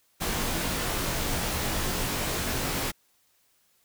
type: noise with comb filter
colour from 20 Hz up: pink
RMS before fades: -29 dBFS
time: 0.2-2.92 s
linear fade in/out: 20 ms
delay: 20 ms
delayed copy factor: -0.95
effects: white hiss -67 dBFS RMS until 3.84 s